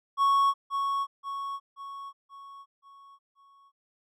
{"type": "tone with echo", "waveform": "triangle", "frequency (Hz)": 1108, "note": "C#6", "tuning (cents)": -1, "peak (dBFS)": -18, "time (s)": [0.17, 0.54], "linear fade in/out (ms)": 50, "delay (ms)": 530, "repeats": 6, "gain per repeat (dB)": -6, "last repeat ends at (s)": 3.72, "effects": []}